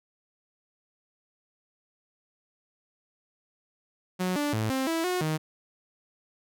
sawtooth tone with pitch steps, 183.3 / 292.3 / 109.5 / 264.2 / 328 / 362.9 / 156.1 Hz, F#3 / D4 / A2 / C4 / E4 / F#4 / D#3, -16 / -8 / -8 / +17 / -9 / -34 / +6 cents, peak -22 dBFS, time 4.19-5.38 s, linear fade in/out 20 ms, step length 170 ms, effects none

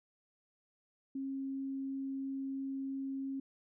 sine tone, 270.3 Hz, C#4, 44 cents flat, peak -36 dBFS, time 1.15-3.4 s, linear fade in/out 5 ms, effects none

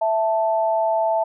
sine tone pair together, 659.3 / 880 Hz, E5 / A5, 0 / 0 cents, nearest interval perfect fourth, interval 500 cents, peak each -19 / -21 dBFS, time 0.01-1.24 s, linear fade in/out 10 ms, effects none

